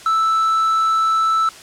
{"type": "tone", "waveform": "triangle", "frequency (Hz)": 1318, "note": "E6", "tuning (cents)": -1, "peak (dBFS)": -12, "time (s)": [0.06, 1.49], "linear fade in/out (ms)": 2, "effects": ["white hiss -39 dBFS RMS until 1.62 s", "low-pass 8000 Hz 12 dB/octave"]}